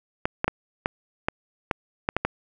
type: clicks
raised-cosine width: 0.5 ms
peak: -7 dBFS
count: 9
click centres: 0.255 / 0.444 / 0.48 / 0.859 / 1.285 / 1.712 / 2.089 / 2.166 / 2.25 s
effects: none